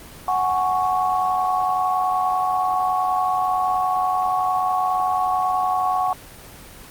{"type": "chord", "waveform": "sine", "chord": "F# suspended second", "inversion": "none", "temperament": "equal", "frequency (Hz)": [740, 830.6, 1108.7], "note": ["F#5", "G#5", "C#6"], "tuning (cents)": [0, 0, 0], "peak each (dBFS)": [-20, -26, -22], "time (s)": [0.28, 6.13], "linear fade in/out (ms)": 2, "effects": ["pink hiss -41 dBFS RMS until 6.9 s", "Opus 24 kbps"]}